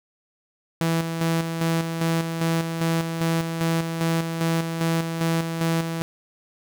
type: tone with tremolo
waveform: sawtooth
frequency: 164.81 Hz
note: E3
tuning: in tune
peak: -16 dBFS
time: 0.81-6.02 s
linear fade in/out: 0 ms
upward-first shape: square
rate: 2.5 Hz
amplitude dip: 50%
effects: none